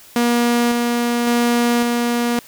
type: tone with tremolo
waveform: sawtooth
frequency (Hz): 238.5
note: A#3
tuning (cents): +40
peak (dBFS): -10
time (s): 0.16-2.39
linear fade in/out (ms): 2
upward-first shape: square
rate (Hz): 0.9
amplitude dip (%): 25
effects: white hiss -44 dBFS RMS until 2.47 s